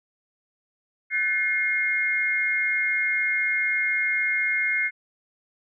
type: tone cluster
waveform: sine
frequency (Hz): 1511 / 1746 / 2138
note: F#6 / A6 / C7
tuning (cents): +36 / -14 / +37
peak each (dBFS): -30 / -30 / -22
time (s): 1.1-4.91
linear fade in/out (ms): 50
effects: none